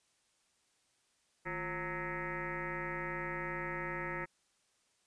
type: tone with frequency modulation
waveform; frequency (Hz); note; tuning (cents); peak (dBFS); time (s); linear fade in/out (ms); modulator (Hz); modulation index
sine; 1108.7; C#6; 0; -36; 1.45-4.26; 20; 190; 5.4
effects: white hiss -74 dBFS RMS until 5.06 s + resampled to 22050 Hz